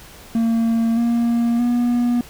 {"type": "tone with pitch steps", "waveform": "triangle", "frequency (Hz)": [228.4, 234.9, 241.3], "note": ["A#3", "A#3", "B3"], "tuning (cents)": [-35, 13, -40], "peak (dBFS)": -13, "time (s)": [0.35, 2.21], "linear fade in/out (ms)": 2, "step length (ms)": 620, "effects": ["pink hiss -42 dBFS RMS until 2.29 s"]}